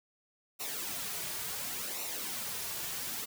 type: noise with flanger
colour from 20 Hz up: white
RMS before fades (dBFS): -38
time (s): 0.59-3.26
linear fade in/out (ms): 20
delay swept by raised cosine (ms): 0.61 to 3.91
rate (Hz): 0.7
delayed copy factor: -0.6
effects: none